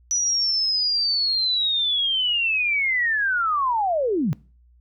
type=linear sweep; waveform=sine; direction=down; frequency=5920 to 124.4 Hz; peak=-19 dBFS; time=0.11-4.33 s; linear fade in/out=0 ms; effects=noise-tail reverb RT60 0.4 s tail -22 dB re dry + added 60 Hz sine -52 dBFS peak until 4.8 s